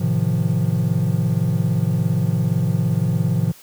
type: chord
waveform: triangle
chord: F dominant seventh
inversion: first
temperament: just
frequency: 109.13 / 130.96 / 157.15 / 174.61 Hz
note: A2 / C3 / Eb3 / F3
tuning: -14 / +2 / +18 / 0 cents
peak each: -20 dBFS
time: 0-3.52 s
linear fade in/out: 10 ms
effects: white hiss -46 dBFS RMS until 3.62 s + high-pass 60 Hz 12 dB/octave